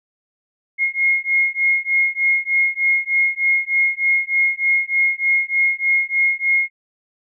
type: beating tone pair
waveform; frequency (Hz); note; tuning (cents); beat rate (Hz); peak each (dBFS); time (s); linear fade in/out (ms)
sine; 2149 / 2152.3; C7 / C7; +46 / +48; 3.3; -18; 0.78-6.7; 50
effects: none